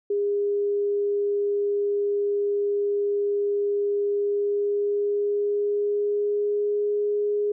sine tone with pitch glide, 407 to 413.9 Hz, G#4 to G#4, -35 to -6 cents, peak -21 dBFS, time 0.1-7.52 s, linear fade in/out 5 ms, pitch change +29 cents, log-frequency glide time 4.1-6.92 s, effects none

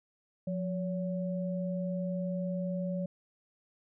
sine tone pair together, 178.2 / 565.7 Hz, F3 / C#5, +35 / +35 cents, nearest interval octave + minor sixth, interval 2000 cents, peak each -32 / -37 dBFS, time 0.47-3.06 s, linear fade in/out 5 ms, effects none

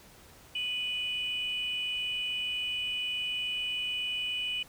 sine tone pair together, 2483 / 2964 Hz, D#7 / F#7, -4 / +2 cents, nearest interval minor third, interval 306 cents, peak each -34 / -31 dBFS, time 0.55-4.63 s, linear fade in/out 5 ms, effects tanh soft clip ceiling -24 dBFS + pink hiss -55 dBFS RMS until 4.68 s

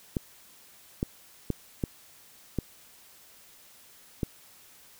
clicks, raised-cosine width 3 ms, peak -14 dBFS, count 6, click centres 0.168 / 1.029 / 1.503 / 1.838 / 2.587 / 4.232 s, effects white hiss -55 dBFS RMS until 4.99 s

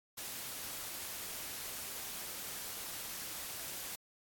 white noise, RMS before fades -43 dBFS, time 0.17-3.96 s, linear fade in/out 10 ms, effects AAC 64 kbps

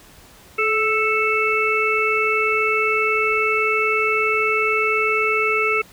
harmonic tone with a mistuned harmonic, 440 Hz, A4, in tune, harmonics 1 / 3 / 5 / 6, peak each -22 / -22 / -22 / -22 dBFS, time 0.58-5.82 s, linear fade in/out 10 ms, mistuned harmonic 1, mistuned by -32 cents, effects pink hiss -47 dBFS RMS until 5.92 s

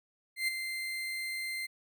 35% pulse tone with ADSR envelope, 2084 Hz, C7, 7 cents flat, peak -25 dBFS, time 0.36-1.67 s, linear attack 120 ms, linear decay 9 ms, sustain -8 dB, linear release 17 ms, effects none

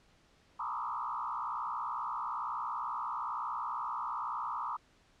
sine tone with frequency modulation, 1089 Hz, C#6, 31 cents flat, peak -34 dBFS, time 0.59-4.77 s, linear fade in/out 10 ms, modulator 61.1 Hz, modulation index 3.2, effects pink hiss -66 dBFS RMS until 5.2 s + low-pass 6000 Hz 12 dB/octave

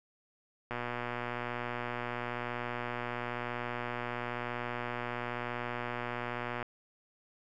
click train, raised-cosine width 0.5 ms, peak -21 dBFS, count 717, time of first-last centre 0.71-6.627 s, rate 121 Hz, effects none

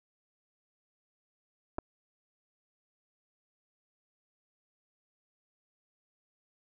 clicks, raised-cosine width 1 ms, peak -21 dBFS, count 2, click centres 1.784 / 1.787 s, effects none

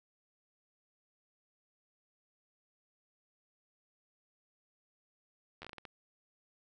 slowing click train, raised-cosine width 0.3 ms, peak -30 dBFS, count 8, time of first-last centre 5.62-5.852 s, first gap 11 ms, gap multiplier 1.36, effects none

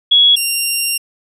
sine / 10% pulse tone pair in turn, 3350 / 2773 Hz, G#7 / F7, +14 / -13 cents, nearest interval minor third, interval 327 cents, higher first, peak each -6 dBFS, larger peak neither, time 0.11-0.36 / 0.36-0.98 s, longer second, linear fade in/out 10 ms, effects resampled to 32000 Hz

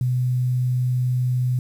sine tone, 125.6 Hz, B2, 30 cents sharp, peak -18 dBFS, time 0.01-1.59 s, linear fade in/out 2 ms, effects 8-bit

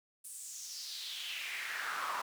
brown noise with high-pass filter sweep, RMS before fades -41 dBFS, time 0.24-2.22 s, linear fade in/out 10 ms, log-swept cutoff 9500 to 1000 Hz, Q 3.7, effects none

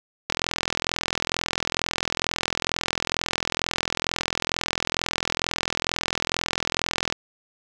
click train, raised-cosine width 0.2 ms, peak -5 dBFS, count 289, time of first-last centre 0.3-7.125 s, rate 42.2 Hz, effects none

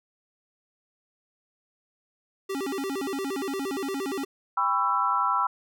square tone with vibrato, 327 Hz, E4, 14 cents flat, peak -29 dBFS, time 2.49-4.25 s, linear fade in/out 10 ms, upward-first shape square, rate 8.6 Hz, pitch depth 300 cents each way
sine chord, C# half-diminished seventh, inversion second, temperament just, 798.3 / 997.9 / 1108.7 / 1330.5 Hz, G5 / B5 / C#6 / E6, +31 / +18 / 0 / +16 cents, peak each -31 / -26 / -30 / -25 dBFS, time 4.57-5.47 s, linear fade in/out 5 ms
effects none

